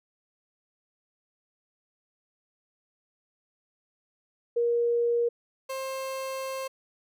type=tone pair in turn; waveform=sine / 30% pulse; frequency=472.8 / 530.7 Hz; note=A#4 / C5; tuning=+24 / +24 cents; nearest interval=major second; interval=200 cents; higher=second; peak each=-22 / -29 dBFS; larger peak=first; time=4.56-5.29 / 5.69-6.68 s; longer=second; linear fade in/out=10 ms; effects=none